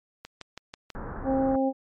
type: click train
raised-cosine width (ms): 0.2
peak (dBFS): -21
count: 5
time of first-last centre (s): 0.25-0.903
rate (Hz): 6.13
type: low-pass noise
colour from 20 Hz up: pink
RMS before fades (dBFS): -36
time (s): 0.95-1.56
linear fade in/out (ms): 0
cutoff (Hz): 1600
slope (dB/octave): 48
type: harmonic tone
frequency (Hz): 267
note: C4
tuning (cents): +35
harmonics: 1 / 2 / 3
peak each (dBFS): -24 / -26 / -30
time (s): 1.24-1.73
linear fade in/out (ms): 50
effects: MP3 64 kbps